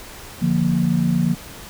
sine chord, Bb major, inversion first, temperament equal, 146.83 / 174.61 / 233.1 Hz, D3 / F3 / Bb3, 0 / 0 / 0 cents, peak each -22 / -18 / -21 dBFS, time 0.41-1.35 s, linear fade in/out 20 ms, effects pink hiss -38 dBFS RMS until 1.69 s

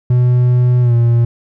triangle tone with pitch glide, 123.8 to 118 Hz, B2 to A#2, +5 to +22 cents, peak -6 dBFS, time 0.1-1.25 s, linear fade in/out 5 ms, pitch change -83 cents, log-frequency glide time 0.81-0.94 s, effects none

